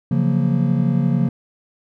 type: chord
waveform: triangle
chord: Gb major seventh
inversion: second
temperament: just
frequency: 138.75 / 173.43 / 185 / 231.2 Hz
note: Db3 / F3 / Gb3 / Bb3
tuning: +2 / -12 / 0 / -14 cents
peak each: -17 / -18 / -23 / -19 dBFS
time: 0.11-1.29 s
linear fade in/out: 5 ms
effects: none